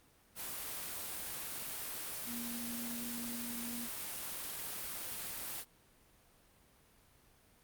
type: tone in noise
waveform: sine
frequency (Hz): 237.1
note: A#3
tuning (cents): +30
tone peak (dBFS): -42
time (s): 2.25-3.89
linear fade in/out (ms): 50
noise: white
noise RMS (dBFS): -42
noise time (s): 0.35-5.65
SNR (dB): -3
effects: pink hiss -66 dBFS RMS until 7.63 s + Opus 32 kbps